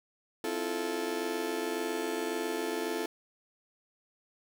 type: chord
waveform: 35% pulse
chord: F major seventh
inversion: second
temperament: just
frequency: 261.9 / 327.4 / 349.2 / 436.5 Hz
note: C4 / E4 / F4 / A4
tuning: +2 / -12 / 0 / -14 cents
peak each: -39 / -36 / -36 / -33 dBFS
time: 0.44-3.06 s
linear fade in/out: 2 ms
effects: none